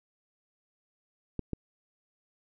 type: clicks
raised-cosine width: 3 ms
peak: -19 dBFS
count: 2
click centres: 1.393 / 1.533 s
effects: none